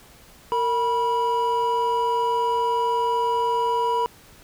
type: tone pair together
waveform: triangle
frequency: 460 / 974.7 Hz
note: A#4 / B5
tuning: -23 / -23 cents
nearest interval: octave + minor second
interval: 1300 cents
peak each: -23 / -19 dBFS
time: 0.52-4.06 s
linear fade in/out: 0 ms
effects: pink hiss -50 dBFS RMS until 4.43 s